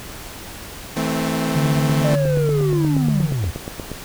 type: chord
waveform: sawtooth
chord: A minor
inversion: second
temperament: equal with one note detuned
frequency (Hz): 162.08 / 220 / 261.6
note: E3 / A3 / C4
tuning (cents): -29 / 0 / 0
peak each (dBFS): -20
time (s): 0.96-2.16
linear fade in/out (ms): 10
type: tone with pitch glide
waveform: sine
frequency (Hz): 147.4 to 149.63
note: D3 to D3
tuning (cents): +7 to +33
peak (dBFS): -17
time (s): 1.55-3.32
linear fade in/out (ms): 10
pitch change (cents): +26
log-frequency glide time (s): 2.71-2.77
type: click train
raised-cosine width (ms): 2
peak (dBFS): -14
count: 20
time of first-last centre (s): 1.66-3.917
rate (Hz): 8.42
type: linear sweep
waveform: triangle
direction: down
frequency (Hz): 613 to 73.1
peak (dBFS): -17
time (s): 2.04-3.51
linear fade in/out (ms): 10
effects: pink hiss -35 dBFS RMS until 4.04 s